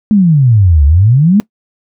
sine exponential two-way sweep, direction down then up, 220.1 to 68.7 to 220.1 Hz, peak -4 dBFS, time 0.11-1.4 s, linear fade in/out 0 ms, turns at 0.85 s, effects noise-tail reverb RT60 0.1 s tail -21 dB re dry

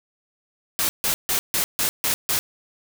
white noise bursts, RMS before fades -22 dBFS, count 7, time 0.79-2.39 s, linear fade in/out 0 ms, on 100 ms, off 150 ms, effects none

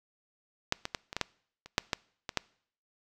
clicks, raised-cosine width 0.2 ms, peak -8 / -16 / -14 / -21 / -14 / -10 / -28 / -6 / -10 / -17 / -9 dBFS, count 11, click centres 0.724 / 0.854 / 0.948 / 1.129 / 1.166 / 1.213 / 1.66 / 1.781 / 1.932 / 2.292 / 2.373 s, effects noise-tail reverb RT60 0.6 s tail -24 dB re dry

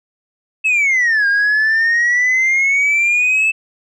sine exponential two-way sweep, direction down then up, 2637 to 1607 to 2637 Hz, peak -9 dBFS, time 0.64-3.52 s, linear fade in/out 20 ms, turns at 1.27 s, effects tanh soft clip ceiling -10 dBFS

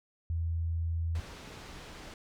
sine tone, 82.8 Hz, E2, 8 cents sharp, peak -29 dBFS, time 0.3-1.2 s, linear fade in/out 0 ms
pink low-pass noise, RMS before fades -47 dBFS, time 1.15-2.14 s, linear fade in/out 2 ms, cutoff 5800 Hz, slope 12 dB/octave
effects none

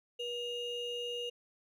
triangle ring-modulated tone, 1661.2 Hz, G#6, in tune, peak -31 dBFS, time 0.19-1.3 s, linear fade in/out 10 ms, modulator 1180 Hz, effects none

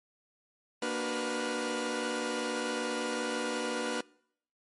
sawtooth tone cluster, 235 / 297.5 / 373.8 / 495.3 / 1420 Hz, A#3 / D4 / F#4 / B4 / F6, +14 / +22 / +18 / +5 / +28 cents, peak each -34 / -34 / -36 / -31 / -37 dBFS, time 0.82-4.01 s, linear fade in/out 5 ms, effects noise-tail reverb RT60 0.7 s tail -25 dB re dry + MP3 48 kbps

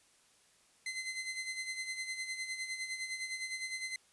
sawtooth tone with tremolo, 2059 Hz, C7, 28 cents flat, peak -32 dBFS, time 0.86-3.96 s, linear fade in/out 2 ms, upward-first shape sine, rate 9.8 Hz, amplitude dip 60%, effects white hiss -67 dBFS RMS until 4.12 s + resampled to 24000 Hz

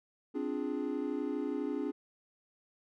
triangle chord, D half-diminished seventh, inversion third, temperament equal, 261.6 / 293.7 / 349.2 / 415.3 Hz, C4 / D4 / F4 / Ab4, 0 / 0 / 0 / 0 cents, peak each -36 / -34 / -39 / -37 dBFS, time 0.34-1.92 s, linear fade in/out 20 ms, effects none

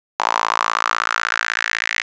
sawtooth tone with high-pass filter sweep, 56.1 Hz, A1, 34 cents sharp, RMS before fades -20 dBFS, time 0.19-2.02 s, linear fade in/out 5 ms, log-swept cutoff 910 to 2000 Hz, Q 4.3, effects resampled to 16000 Hz + 7-bit

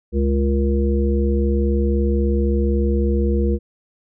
harmonic tone with a mistuned harmonic, 69.8 Hz, C#2, 13 cents sharp, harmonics 1 / 3 / 5 / 7, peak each -17 / -22 / -24 / -25 dBFS, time 0.12-3.59 s, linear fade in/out 50 ms, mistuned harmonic 7, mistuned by -57 cents, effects none

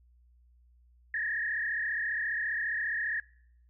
sine tone with frequency modulation, 1781 Hz, A6, 21 cents sharp, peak -29 dBFS, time 1.14-3.2 s, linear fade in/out 2 ms, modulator 34.8 Hz, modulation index 3, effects noise-tail reverb RT60 0.7 s tail -24 dB re dry + added 60 Hz sine -59 dBFS peak until 3.69 s

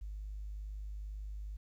sine tone, 51.1 Hz, G#1, 27 cents flat, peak -39 dBFS, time 0.01-1.57 s, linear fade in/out 10 ms, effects tanh soft clip ceiling -35 dBFS + 12-bit

